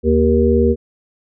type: harmonic tone with a mistuned harmonic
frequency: 77.78 Hz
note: D#2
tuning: in tune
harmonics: 1 / 3 / 5 / 6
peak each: -16 / -16 / -16 / -16 dBFS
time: 0.03-0.76 s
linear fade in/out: 50 ms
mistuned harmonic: 6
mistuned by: +15 cents
effects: none